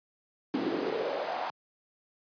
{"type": "noise with high-pass filter sweep", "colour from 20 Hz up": "brown", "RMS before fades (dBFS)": -32, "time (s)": [0.54, 1.5], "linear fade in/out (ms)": 0, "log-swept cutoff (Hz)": [270, 850], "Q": 3.6, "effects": ["high-pass 150 Hz 12 dB/octave", "resampled to 11025 Hz"]}